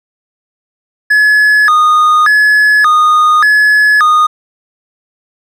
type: tone with vibrato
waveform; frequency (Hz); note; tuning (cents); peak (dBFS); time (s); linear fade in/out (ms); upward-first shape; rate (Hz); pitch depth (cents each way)
triangle; 1448; F#6; -38; -3; 1.1-4.27; 10; square; 0.86; 280
effects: none